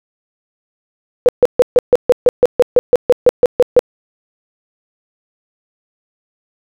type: tone bursts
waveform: sine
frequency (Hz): 493.9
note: B4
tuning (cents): 0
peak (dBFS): -3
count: 16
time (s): 1.26-3.792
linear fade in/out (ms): 0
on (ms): 27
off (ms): 140
effects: none